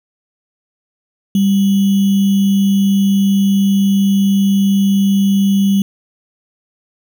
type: tone with sample-and-hold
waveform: sine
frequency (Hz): 197.2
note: G3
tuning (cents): +11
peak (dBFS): -9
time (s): 1.35-5.82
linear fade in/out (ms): 2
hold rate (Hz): 3150
effects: none